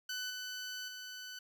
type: tone with level steps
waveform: 15% pulse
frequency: 1500 Hz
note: F#6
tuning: 23 cents sharp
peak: -31 / -34 / -38 dBFS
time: 0.09-1.39 s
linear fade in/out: 5 ms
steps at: 0.3 / 0.88 s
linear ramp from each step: 2 ms
effects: none